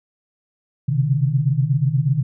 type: tone cluster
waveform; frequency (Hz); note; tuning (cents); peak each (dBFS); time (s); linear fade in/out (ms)
sine; 128.1 / 136.3 / 153.2; C3 / C#3 / D#3; -36 / -29 / -27; -20; 0.88-2.23; 10
effects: none